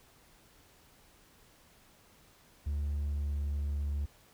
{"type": "tone with pitch glide", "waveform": "triangle", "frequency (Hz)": [72.7, 72.07], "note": ["D2", "D2"], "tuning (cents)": [-17, -32], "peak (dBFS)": -28, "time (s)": [2.66, 4.06], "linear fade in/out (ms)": 10, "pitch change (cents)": -15, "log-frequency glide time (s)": [2.93, 3.35], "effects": ["tanh soft clip ceiling -24 dBFS", "pink hiss -62 dBFS RMS until 4.33 s"]}